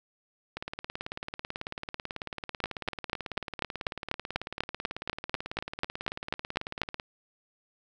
two click trains, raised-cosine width 0.3 ms, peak -19 / -11 dBFS, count 118 / 18, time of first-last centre 0.57-6.999 / 2.64-6.817 s, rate 18.2 / 4.07 Hz, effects none

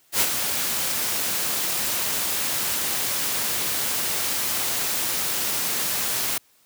white noise with ADSR envelope, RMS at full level -18 dBFS, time 0.12-6.38 s, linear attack 87 ms, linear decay 53 ms, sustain -7 dB, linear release 5 ms, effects white hiss -60 dBFS RMS until 6.65 s + high-pass 80 Hz 12 dB/octave

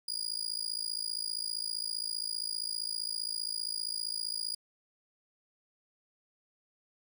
35% pulse tone with amplitude modulation, 4864 Hz, D#8, 40 cents flat, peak -28 dBFS, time 0.08-4.55 s, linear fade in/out 5 ms, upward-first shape sine, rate 55.2 Hz, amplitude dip 100%, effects none

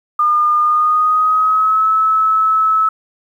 sine tone with pitch glide, 1212 to 1299 Hz, D#6 to E6, -46 to -26 cents, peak -10 dBFS, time 0.19-2.89 s, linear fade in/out 5 ms, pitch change +120 cents, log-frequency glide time 0.58-1.88 s, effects 8-bit

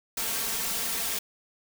white noise with comb filter, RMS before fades -30 dBFS, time 0.17-1.19 s, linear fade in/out 5 ms, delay 4.4 ms, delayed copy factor +0.7, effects none

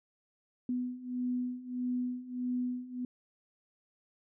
sine beating tone pair, 247.7 / 249.3 Hz, B3 / B3, +5 / +16 cents, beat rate 1.6 Hz, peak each -37 / -34 dBFS, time 0.69-3.05 s, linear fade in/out 2 ms, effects none

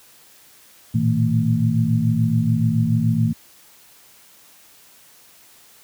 sine tone cluster, 111.6 / 118.6 / 160.9 / 225.5 Hz, A2 / A#2 / E3 / A3, +25 / +30 / -42 / +43 cents, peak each -21 dBFS, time 0.94-3.33 s, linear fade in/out 10 ms, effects white hiss -50 dBFS RMS until 5.83 s + high-pass 60 Hz 12 dB/octave

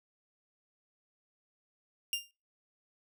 sawtooth tone with exponential decay, 2800 Hz, F7, 4 cents sharp, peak -24 dBFS, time 2.13-2.31 s, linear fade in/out 1 ms, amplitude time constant 37 ms, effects noise-tail reverb RT60 0.3 s tail -21 dB re dry

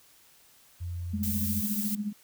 sine tone, 87.31 Hz, F2, in tune, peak -32 dBFS, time 0.8-1.62 s, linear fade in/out 20 ms
sine tone with tremolo, 207.7 Hz, G#3, in tune, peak -26 dBFS, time 1.13-2.13 s, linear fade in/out 10 ms, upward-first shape triangle, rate 14 Hz, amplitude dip 80%
violet noise, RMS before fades -33 dBFS, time 1.23-1.95 s, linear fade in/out 2 ms
effects white hiss -59 dBFS RMS until 2.23 s

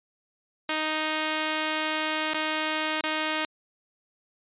5% pulse tone with dropouts, 311.1 Hz, D#4, in tune, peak -14 dBFS, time 0.69-3.45 s, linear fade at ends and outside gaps 2 ms, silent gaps 2.336-2.344 / 3.01-3.038 s, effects resampled to 8000 Hz

